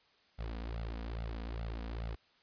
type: tone with flanger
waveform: sawtooth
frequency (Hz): 56.4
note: A1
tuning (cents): +44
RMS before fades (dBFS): -40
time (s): 0.38-2.16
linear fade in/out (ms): 20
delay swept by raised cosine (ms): 1.4 to 4.2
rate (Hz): 2.4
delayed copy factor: +0.9
effects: white hiss -68 dBFS RMS until 2.42 s + resampled to 11025 Hz